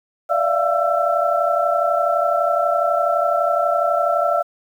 sine tone cluster, 585 / 670 / 702 / 1337 Hz, D5 / E5 / F5 / E6, -7 / +28 / +9 / +24 cents, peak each -21 dBFS, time 0.29-4.43 s, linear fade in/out 20 ms, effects 8-bit

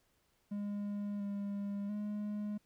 triangle tone with pitch steps, 204.4 / 201.4 / 208.4 Hz, G#3 / G3 / G#3, -27 / +47 / +6 cents, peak -34 dBFS, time 0.51-2.58 s, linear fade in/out 10 ms, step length 690 ms, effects pink hiss -75 dBFS RMS until 2.65 s

